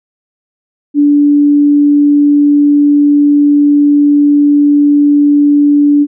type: tone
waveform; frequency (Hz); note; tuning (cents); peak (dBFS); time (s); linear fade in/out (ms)
sine; 290.3; D4; -20; -4; 0.94-6.07; 50
effects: none